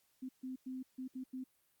sine tone bursts at uneven times, 258.3 Hz, C4, 22 cents flat, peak -40 dBFS, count 6, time 0.22-0.29 / 0.43-0.56 / 0.66-0.83 / 0.98-1.08 / 1.15-1.24 / 1.33-1.44 s, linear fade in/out 10 ms, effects white hiss -75 dBFS RMS until 1.8 s + Opus 48 kbps

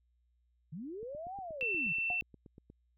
sine linear two-way sweep, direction up then down, 136.9 to 810 to 136.9 Hz, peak -40 dBFS, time 0.72-1.93 s, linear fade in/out 10 ms, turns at 1.37 s
click train, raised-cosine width 3 ms, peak -40 dBFS, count 15, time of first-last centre 1.03-2.701 s, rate 8.38 Hz
sine tone, 2683 Hz, E7, 30 cents sharp, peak -31 dBFS, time 1.61-2.21 s, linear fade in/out 0 ms
sine tone with exponential decay, 721 Hz, F#5, 45 cents flat, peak -35 dBFS, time 2.1-2.22 s, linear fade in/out 2 ms, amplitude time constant 26 ms
effects added 60 Hz sine -70 dBFS peak until 2.97 s

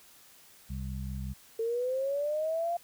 harmonic tone, 65.41 Hz, C2, in tune, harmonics 1 / 2 / 3, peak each -36 / -39 / -41 dBFS, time 0.69-1.34 s, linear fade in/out 20 ms
sine linear sweep, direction up, 445.2 to 698.5 Hz, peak -28 dBFS, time 1.59-2.77 s, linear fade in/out 5 ms
effects white hiss -57 dBFS RMS until 2.83 s

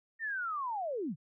sine linear sweep, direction down, 1854 to 122.4 Hz, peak -33 dBFS, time 0.19-1.16 s, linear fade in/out 50 ms, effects none

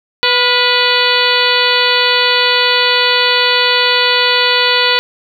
harmonic tone with a mistuned harmonic, 493.9 Hz, B4, in tune, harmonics 1 / 2 / 3 / 4 / 5 / 6 / 7 / 8 / 9, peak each -18 / -18 / -18 / -18 / -18 / -18 / -18 / -18 / -18 dBFS, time 0.23-4.99 s, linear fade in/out 0 ms, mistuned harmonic 3, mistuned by -50 cents, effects 7-bit

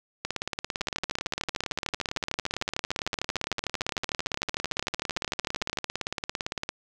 two click trains, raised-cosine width 0.2 ms, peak -11 / -12 dBFS, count 67 / 115, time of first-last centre 0.81-5.772 / 0.25-6.691 s, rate 13.3 / 17.7 Hz, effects none

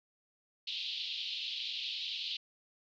white band-pass noise, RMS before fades -39 dBFS, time 0.67-2.37 s, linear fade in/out 5 ms, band 2800 to 4200 Hz, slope 48 dB/octave, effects none

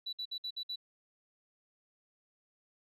sine tone bursts, 3951 Hz, B7, in tune, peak -35 dBFS, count 6, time 0.06-0.759 s, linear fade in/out 10 ms, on 69 ms, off 57 ms, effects tanh soft clip ceiling -32 dBFS

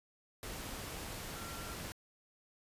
sine tone in noise, 1365 Hz, F6, 40 cents flat, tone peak -50 dBFS, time 1.36-1.74 s, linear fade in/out 0 ms, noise pink, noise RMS -44 dBFS, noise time 0.43-1.92 s, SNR -9 dB, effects resampled to 32000 Hz

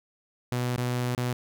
sawtooth tone with dropouts, 123.47 Hz, B2, in tune, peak -22 dBFS, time 0.52-1.33 s, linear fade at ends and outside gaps 0 ms, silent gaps 0.762-0.778 / 1.149-1.178 s, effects none

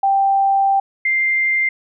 sine tone pair in turn, 785 / 2096 Hz, G5 / C7, +2 / +2 cents, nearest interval octave + perfect fourth, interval 1700 cents, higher second, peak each -12 / -14 dBFS, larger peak first, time 0.03-0.8 / 1.05-1.69 s, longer first, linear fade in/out 5 ms, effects none

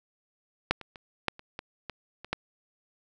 clicks, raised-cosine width 0.3 ms, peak -6 / -26 / -28 / -9 / -29 / -20 / -20 / -26 / -12 dBFS, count 9, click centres 0.71 / 0.813 / 0.958 / 1.283 / 1.394 / 1.591 / 1.897 / 2.246 / 2.33 s, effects none

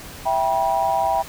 sine chord, E minor, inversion none, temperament equal with one note detuned, 659.3 / 784 / 967.4 Hz, E5 / G5 / B5, 0 / 0 / -36 cents, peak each -23 / -20 / -23 dBFS, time 0.25-1.23 s, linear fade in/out 20 ms, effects pink hiss -38 dBFS RMS until 1.28 s

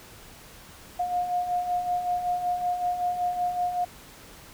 sine beating tone pair, 710 / 715.3 Hz, F5 / F5, +28 / +41 cents, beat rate 5.3 Hz, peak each -33 / -25 dBFS, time 0.99-3.85 s, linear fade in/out 10 ms, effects pink hiss -48 dBFS RMS until 4.53 s

